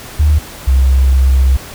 sine tone pair in turn, 75 / 65.82 Hz, D2 / C2, +37 / +11 cents, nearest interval major second, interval 226 cents, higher first, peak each -6 dBFS, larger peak neither, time 0.19-0.39 / 0.67-1.57 s, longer second, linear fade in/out 10 ms, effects pink hiss -31 dBFS RMS until 1.74 s

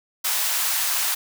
white high-pass noise, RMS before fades -23 dBFS, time 0.24-1.15 s, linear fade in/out 10 ms, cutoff 720 Hz, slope 24 dB/octave, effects none

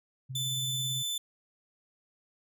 sine tone with tremolo, 130.81 Hz, C3, in tune, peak -34 dBFS, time 0.29-1.03 s, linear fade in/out 20 ms, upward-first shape sine, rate 18 Hz, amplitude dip 35%
sawtooth tone, 3520 Hz, A7, in tune, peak -28 dBFS, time 0.35-1.18 s, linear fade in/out 5 ms
effects none

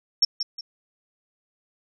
sine tone with echo, 5460 Hz, F8, 40 cents flat, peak -14 dBFS, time 0.22-0.25 s, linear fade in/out 5 ms, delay 180 ms, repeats 2, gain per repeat -9 dB, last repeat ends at 0.61 s, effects none

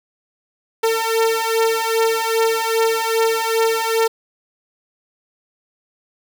sawtooth beating tone pair, 450 / 452.5 Hz, A4 / A4, +39 / +48 cents, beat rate 2.5 Hz, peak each -15 dBFS, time 0.83-4.08 s, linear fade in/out 10 ms, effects none

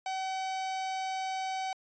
45% pulse tone, 760 Hz, F#5, 46 cents sharp, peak -32 dBFS, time 0.06-1.73 s, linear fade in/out 2 ms, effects resampled to 16000 Hz

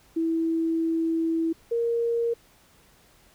sine tone pair in turn, 327.3 / 466.8 Hz, E4 / A#4, -12 / +2 cents, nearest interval tritone, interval 614 cents, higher second, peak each -22 dBFS, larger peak neither, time 0.16-1.53 / 1.71-2.34 s, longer first, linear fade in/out 10 ms, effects pink hiss -58 dBFS RMS until 3.34 s

